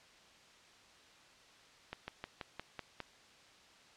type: slowing click train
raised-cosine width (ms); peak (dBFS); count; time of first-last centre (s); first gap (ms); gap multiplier
0.3; -25; 7; 1.93-3.003; 150; 1.07
effects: white hiss -61 dBFS RMS until 3.96 s + low-pass 5000 Hz 12 dB/octave